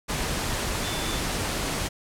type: tone in noise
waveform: sine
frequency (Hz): 3520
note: A7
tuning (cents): 0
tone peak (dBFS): -36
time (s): 0.83-1.2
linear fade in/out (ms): 20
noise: pink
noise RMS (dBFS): -28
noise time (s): 0.08-1.89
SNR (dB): -11
effects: low-pass 11000 Hz 12 dB/octave